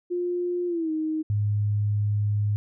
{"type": "tone with pitch glide", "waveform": "sine", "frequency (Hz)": [353.7, 313.3], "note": ["F4", "D#4"], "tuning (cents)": [22, 12], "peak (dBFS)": -24, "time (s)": [0.1, 1.23], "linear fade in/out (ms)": 20, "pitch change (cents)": -210, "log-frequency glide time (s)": [0.67, 0.91]}
{"type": "tone", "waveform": "sine", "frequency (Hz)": 103.83, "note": "G#2", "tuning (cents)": 0, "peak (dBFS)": -21, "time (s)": [1.3, 2.56], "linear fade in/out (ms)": 0}
{"effects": []}